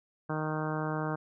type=harmonic tone; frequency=155 Hz; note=D#3; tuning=6 cents flat; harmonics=1 / 2 / 3 / 4 / 5 / 6 / 7 / 8 / 9 / 10; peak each=-34 / -37 / -39 / -40 / -41 / -42 / -42 / -43 / -44 / -44 dBFS; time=0.29-1.16 s; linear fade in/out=10 ms; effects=none

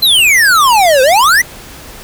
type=exponential two-way sweep; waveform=square; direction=down then up; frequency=4186 to 502 to 2055 Hz; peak=-6 dBFS; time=0.02-1.42 s; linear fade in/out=10 ms; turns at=1.02 s; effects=pink hiss -32 dBFS RMS until 2.03 s

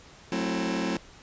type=chord; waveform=sawtooth; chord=F# half-diminished seventh; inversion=none; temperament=just; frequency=185 / 222 / 266.4 / 333 Hz; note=F#3 / A3 / C4 / E4; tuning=0 / +16 / +31 / +18 cents; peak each=-28 dBFS; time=0.32-0.97 s; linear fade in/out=2 ms; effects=pink hiss -51 dBFS RMS until 1.22 s + resampled to 16000 Hz

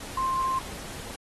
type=tone in noise; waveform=sine; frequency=1052 Hz; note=C6; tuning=9 cents sharp; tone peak=-24 dBFS; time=0.17-0.59 s; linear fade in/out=5 ms; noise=pink; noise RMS=-40 dBFS; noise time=0-1.16 s; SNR=+13 dB; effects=AAC 32 kbps

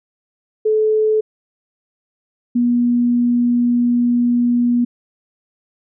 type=tone pair in turn; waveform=sine; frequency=432.7 / 241.3 Hz; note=A4 / B3; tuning=-29 / -40 cents; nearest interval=minor seventh; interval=1011 cents; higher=first; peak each=-12 dBFS; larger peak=neither; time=0.65-1.21 / 2.55-4.85 s; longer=second; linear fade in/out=10 ms; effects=none

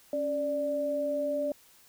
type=tone pair together; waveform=sine; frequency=277.2 / 587.3 Hz; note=C#4 / D5; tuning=0 / 0 cents; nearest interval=octave + minor second; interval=1300 cents; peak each=-35 / -28 dBFS; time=0.13-1.52 s; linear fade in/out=2 ms; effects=white hiss -59 dBFS RMS until 1.88 s

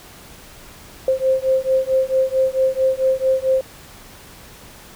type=beating tone pair; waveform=sine; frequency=523.3 / 527.8 Hz; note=C5 / C5; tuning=0 / +15 cents; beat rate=4.5 Hz; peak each=-18 dBFS; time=1.08-3.61 s; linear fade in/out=2 ms; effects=pink hiss -42 dBFS RMS until 4.95 s

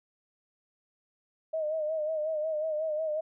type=tone with vibrato; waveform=sine; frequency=622.3 Hz; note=D#5; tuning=in tune; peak=-28 dBFS; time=1.53-3.21 s; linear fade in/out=10 ms; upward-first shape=sine; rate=5.5 Hz; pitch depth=59 cents each way; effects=none

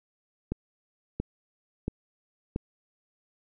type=click train; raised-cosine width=3 ms; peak=-16 dBFS; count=4; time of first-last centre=0.52-2.561 s; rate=1.47 Hz; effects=none

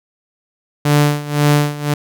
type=tone with tremolo; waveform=sawtooth; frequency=146.83 Hz; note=D3; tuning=in tune; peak=-5 dBFS; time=0.85-1.94 s; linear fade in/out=5 ms; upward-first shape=sine; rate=1.9 Hz; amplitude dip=85%; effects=none

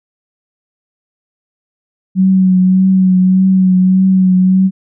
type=tone with vibrato; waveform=sine; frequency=186.9 Hz; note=F#3; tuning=18 cents sharp; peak=-6 dBFS; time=2.15-4.71 s; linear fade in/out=50 ms; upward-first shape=triangle; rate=1.7 Hz; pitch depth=31 cents each way; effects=none

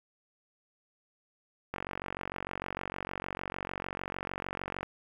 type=click train; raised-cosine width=0.5 ms; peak=-20 dBFS; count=145; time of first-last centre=1.74-4.83 s; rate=46.6 Hz; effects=9-bit

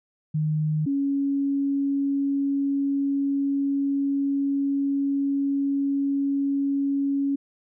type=tone pair in turn; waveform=sine; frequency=153.9 / 278.4 Hz; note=D#3 / C#4; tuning=-19 / +8 cents; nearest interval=minor seventh; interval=1027 cents; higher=second; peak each=-21 dBFS; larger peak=neither; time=0.34-0.86 / 0.86-7.36 s; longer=second; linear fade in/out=10 ms; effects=none

